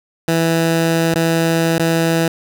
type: tone with dropouts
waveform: 15% pulse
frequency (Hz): 164.81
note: E3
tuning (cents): 0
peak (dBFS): -7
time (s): 0.28-2.28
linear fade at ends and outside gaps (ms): 2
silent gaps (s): 1.142-1.157 / 1.782-1.796
effects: none